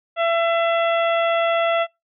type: harmonic tone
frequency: 671 Hz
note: E5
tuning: 31 cents sharp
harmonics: 1 / 2 / 3 / 4 / 5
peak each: -18 / -24 / -28 / -30 / -32 dBFS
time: 0.16-1.87 s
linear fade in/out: 50 ms
effects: noise-tail reverb RT60 0.2 s tail -24 dB re dry